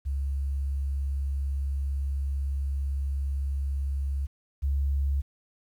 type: tone pair in turn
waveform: sine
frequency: 68.9 / 69.46 Hz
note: C#2 / C#2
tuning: -10 / +4 cents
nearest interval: unison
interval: 14 cents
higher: second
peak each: -26 / -23 dBFS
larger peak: second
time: 0.05-4.27 / 4.62-5.22 s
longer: first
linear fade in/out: 20 ms
effects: 10-bit